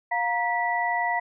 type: tone cluster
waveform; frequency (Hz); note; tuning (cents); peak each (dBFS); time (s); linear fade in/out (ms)
sine; 708 / 939 / 1961; F5 / A#5 / B6; +23 / +12 / -13; -27; 0.11-1.2; 10
effects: none